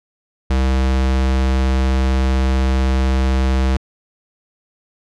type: tone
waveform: square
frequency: 65.41 Hz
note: C2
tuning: in tune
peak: -14 dBFS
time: 0.5-3.77 s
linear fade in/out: 5 ms
effects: low-pass 6000 Hz 12 dB/octave